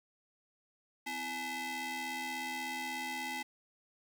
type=ring-modulated tone; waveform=sawtooth; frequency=587.3 Hz; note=D5; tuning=in tune; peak=-30 dBFS; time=1.06-3.43 s; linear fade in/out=10 ms; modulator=1430 Hz; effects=none